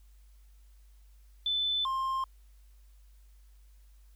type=tone pair in turn; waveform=sine / triangle; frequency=3513 / 1058.7 Hz; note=A7 / C6; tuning=-3 / +20 cents; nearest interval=octave + major sixth; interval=2077 cents; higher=first; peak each=-27 dBFS; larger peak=neither; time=1.46-1.85 / 1.85-2.24 s; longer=neither; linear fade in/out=2 ms; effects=added 50 Hz sine -54 dBFS peak until 4.15 s + white hiss -71 dBFS RMS until 4.15 s